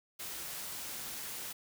white noise, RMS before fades -42 dBFS, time 0.19-1.53 s, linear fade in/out 10 ms, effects none

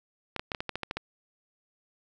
clicks, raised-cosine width 0.3 ms, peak -16 dBFS, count 10, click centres 0.363 / 0.395 / 0.518 / 0.548 / 0.605 / 0.693 / 0.756 / 0.833 / 0.911 / 0.97 s, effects none

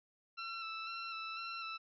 20% pulse tone with vibrato, 1337 Hz, E6, 24 cents sharp, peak -36 dBFS, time 0.37-1.78 s, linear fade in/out 20 ms, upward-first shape square, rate 2 Hz, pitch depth 22 cents each way, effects resampled to 16000 Hz

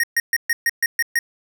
square tone bursts, 1864.7 Hz, A#6, in tune, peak -16 dBFS, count 8, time 0-1.19 s, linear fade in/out 2 ms, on 35 ms, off 130 ms, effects 9-bit

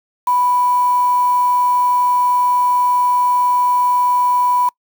sine tone with quantisation, 987.8 Hz, B5, in tune, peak -12 dBFS, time 0.27-4.69 s, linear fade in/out 5 ms, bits 5, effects noise-tail reverb RT60 0.1 s tail -25 dB re dry

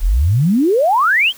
sine exponential sweep, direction up, 34.65 to 3322 Hz, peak -10 dBFS, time 0-1.33 s, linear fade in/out 50 ms, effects white hiss -41 dBFS RMS until 1.37 s

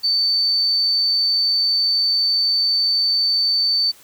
sine tone, 4546 Hz, C#8, 43 cents sharp, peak -15 dBFS, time 0.03-3.92 s, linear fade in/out 20 ms, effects white hiss -48 dBFS RMS until 4.03 s

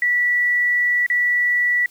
sine tone with dropouts, 1950 Hz, B6, 23 cents flat, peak -15 dBFS, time 0.02-1.86 s, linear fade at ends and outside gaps 2 ms, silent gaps 1.064-1.1 s, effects white hiss -52 dBFS RMS until 1.9 s

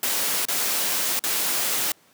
white noise with dropouts, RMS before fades -24 dBFS, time 0.03-1.92 s, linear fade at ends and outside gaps 2 ms, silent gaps 0.453-0.484 / 1.193-1.238 s, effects pink hiss -57 dBFS RMS until 2.13 s + high-pass 200 Hz 12 dB/octave

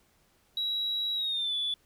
sine tone with pitch glide, 3879 to 3456 Hz, B7 to A7, -32 to -32 cents, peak -27 dBFS, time 0.57-1.74 s, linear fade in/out 2 ms, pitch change -200 cents, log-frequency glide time 1.15-1.55 s, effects tanh soft clip ceiling -24 dBFS + pink hiss -67 dBFS RMS until 1.85 s

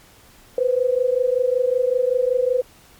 sine tone pair together, 491.2 / 516.5 Hz, B4 / C5, -9 / -22 cents, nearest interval minor second, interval 87 cents, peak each -19 dBFS, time 0.58-2.62 s, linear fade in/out 2 ms, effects pink hiss -50 dBFS RMS until 2.99 s + MP3 96 kbps

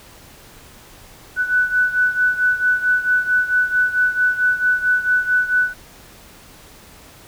sine beating tone pair, 1489 / 1493.5 Hz, F#6 / F#6, +11 / +16 cents, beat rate 4.5 Hz, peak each -16 / -20 dBFS, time 1.36-5.74 s, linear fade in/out 50 ms, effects pink hiss -44 dBFS RMS until 7.27 s

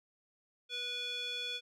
square tone with band-pass filter, 488.8 Hz, B4, 18 cents flat, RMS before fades -39 dBFS, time 0.69-1.61 s, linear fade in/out 50 ms, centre 3200 Hz, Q 6, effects none

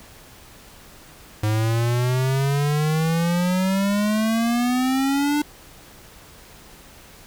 square exponential sweep, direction up, 105.8 to 298.3 Hz, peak -19 dBFS, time 1.43-5.42 s, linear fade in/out 5 ms, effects pink hiss -46 dBFS RMS until 7.26 s

